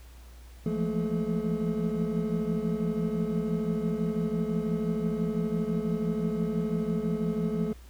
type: tone cluster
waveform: triangle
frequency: 167.7 / 173.6 / 213.3 / 225.8 / 427.1 Hz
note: E3 / F3 / G#3 / A3 / G#4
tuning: +30 / -10 / +46 / +45 / +48 cents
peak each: -31 dBFS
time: 0.66-7.73 s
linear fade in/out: 2 ms
effects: added 60 Hz sine -46 dBFS peak until 7.89 s + pink hiss -57 dBFS RMS until 7.89 s